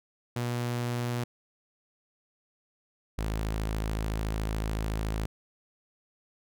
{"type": "tone pair in turn", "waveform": "sawtooth", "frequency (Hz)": [120.7, 53.77], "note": ["B2", "A1"], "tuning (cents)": [-39, -39], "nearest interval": "octave + major second", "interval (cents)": 1400, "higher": "first", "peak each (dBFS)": -25, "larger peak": "neither", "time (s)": [[0.36, 1.24], [3.18, 5.26]], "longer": "second", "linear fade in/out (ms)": 5, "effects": []}